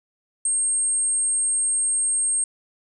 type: tone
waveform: sine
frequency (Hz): 8510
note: C9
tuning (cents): +28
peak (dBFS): -19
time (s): 0.45-2.44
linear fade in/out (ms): 2
effects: none